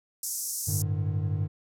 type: band-pass noise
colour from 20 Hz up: pink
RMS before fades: -33 dBFS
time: 0.23-0.82 s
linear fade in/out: 2 ms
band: 5600 to 14000 Hz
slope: 48 dB/octave
type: chord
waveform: triangle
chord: G suspended second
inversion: none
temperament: equal with one note detuned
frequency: 98 / 110 / 150.44 Hz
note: G2 / A2 / D3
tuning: 0 / 0 / +42 cents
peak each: -26 / -31 / -29 dBFS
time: 0.67-1.48 s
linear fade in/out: 20 ms
effects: none